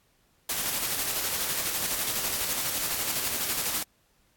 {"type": "noise with tremolo", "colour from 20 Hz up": "white", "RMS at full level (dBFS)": -28, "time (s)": [0.49, 3.83], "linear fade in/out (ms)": 5, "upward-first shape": "square", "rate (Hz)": 12, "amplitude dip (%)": 30, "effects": ["pink hiss -67 dBFS RMS until 4.36 s", "AAC 64 kbps"]}